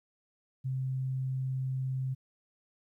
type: tone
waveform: sine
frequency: 131.2 Hz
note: C3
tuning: 5 cents sharp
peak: -30 dBFS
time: 0.64-2.15 s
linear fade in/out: 20 ms
effects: 12-bit